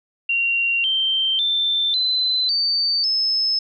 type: tone with pitch steps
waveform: sine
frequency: 2758 / 3132 / 3556 / 4038 / 4585 / 5206 Hz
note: F7 / G7 / A7 / B7 / D8 / E8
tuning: -22 / -2 / +18 / +38 / -42 / -22 cents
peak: -17 dBFS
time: 0.29-3.59 s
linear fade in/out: 5 ms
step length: 550 ms
effects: none